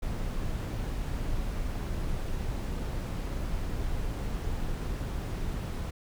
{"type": "noise", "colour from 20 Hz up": "brown", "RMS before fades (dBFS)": -32, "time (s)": [0.02, 5.91], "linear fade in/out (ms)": 10, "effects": []}